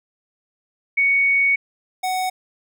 sine / square tone pair in turn, 2229 / 743.8 Hz, C#7 / F#5, +9 / +9 cents, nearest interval octave + perfect fifth, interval 1900 cents, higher first, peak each -14 / -21 dBFS, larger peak first, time 0.97-1.56 / 2.03-2.3 s, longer first, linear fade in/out 10 ms, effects none

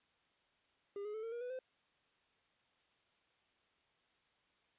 triangle tone with pitch steps, 402.9 / 419.8 / 437.3 / 455.6 / 474.7 / 494.6 / 515.3 Hz, G4 / G#4 / A4 / A#4 / A#4 / B4 / C5, +48 / +19 / -11 / -40 / +31 / +3 / -27 cents, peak -39 dBFS, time 0.96-1.59 s, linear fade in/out 2 ms, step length 90 ms, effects white hiss -75 dBFS RMS until 4.78 s + resampled to 8000 Hz

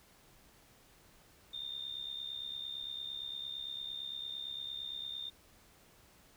sine tone with amplitude modulation, 3628 Hz, A#7, 48 cents flat, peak -36 dBFS, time 1.53-5.3 s, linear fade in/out 10 ms, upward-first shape sine, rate 68.8 Hz, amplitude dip 75%, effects pink hiss -63 dBFS RMS until 6.36 s

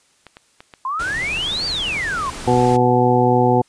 clicks, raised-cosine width 0.3 ms, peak -22 dBFS, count 5, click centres 0.267 / 0.369 / 0.605 / 0.738 / 1.08 s
sine exponential two-way sweep, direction up then down, 1010 to 4741 to 1010 Hz, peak -20 dBFS, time 0.85-2.3 s, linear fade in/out 2 ms, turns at 1.66 s
pink noise, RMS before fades -31 dBFS, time 0.99-2.77 s, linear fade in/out 10 ms
harmonic tone, 123.47 Hz, B2, in tune, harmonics 1 / 2 / 3 / 4 / 6 / 7, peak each -19 / -19 / -19 / -19 / -19 / -19 dBFS, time 2.47-3.62 s, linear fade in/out 10 ms
effects white hiss -58 dBFS RMS until 3.68 s + resampled to 22050 Hz

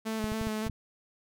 sawtooth tone with vibrato, 218.3 Hz, A3, 13 cents flat, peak -27 dBFS, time 0.05-0.69 s, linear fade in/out 20 ms, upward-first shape square, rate 3.5 Hz, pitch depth 21 cents each way
clicks, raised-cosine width 5 ms, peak -23 dBFS, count 6, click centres 0.242 / 0.319 / 0.414 / 0.47 / 0.667 / 0.697 s
effects none

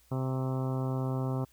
harmonic tone with a mistuned harmonic, 130.81 Hz, C3, in tune, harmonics 1 / 2 / 3 / 4 / 5 / 6 / 7 / 8 / 9 / 10, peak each -30 / -36 / -40 / -42 / -44 / -46 / -47 / -48 / -49 / -50 dBFS, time 0.11-1.45 s, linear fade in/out 10 ms, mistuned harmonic 9, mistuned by -33 cents, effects added 60 Hz sine -65 dBFS peak until 1.52 s + white hiss -65 dBFS RMS until 1.52 s

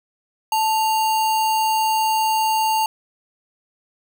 sine tone with sample-and-hold, 880 Hz, A5, in tune, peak -16 dBFS, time 0.52-2.86 s, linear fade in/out 2 ms, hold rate 3675 Hz, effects none

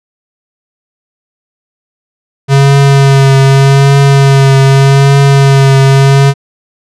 square tone with vibrato, 137.4 Hz, C#3, 15 cents flat, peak -3 dBFS, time 2.48-6.34 s, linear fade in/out 50 ms, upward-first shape triangle, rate 0.83 Hz, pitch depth 28 cents each way, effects low-pass 8000 Hz 12 dB/octave

